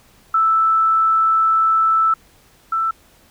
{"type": "tone pair in turn", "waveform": "sine", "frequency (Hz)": [1318.5, 1328.4], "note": ["E6", "E6"], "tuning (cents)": [0, 13], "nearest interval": "unison", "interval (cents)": 13, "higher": "second", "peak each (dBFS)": [-12, -16], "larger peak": "first", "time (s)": [[0.34, 2.14], [2.72, 2.91]], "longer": "first", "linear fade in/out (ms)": 5, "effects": ["pink hiss -52 dBFS RMS until 3.3 s"]}